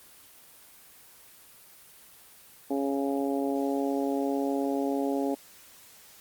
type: harmonic tone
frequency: 138.59 Hz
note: C#3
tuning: in tune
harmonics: 2 / 3 / 4 / 5 / 6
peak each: -28 / -32 / -34 / -36 / -38 dBFS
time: 2.7-5.35 s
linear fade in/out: 10 ms
effects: white hiss -53 dBFS RMS until 6.2 s + Opus 24 kbps